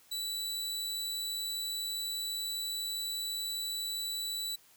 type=tone; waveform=sawtooth; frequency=3951 Hz; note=B7; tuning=in tune; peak=-31 dBFS; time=0.11-4.56 s; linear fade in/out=10 ms; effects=white hiss -62 dBFS RMS until 4.76 s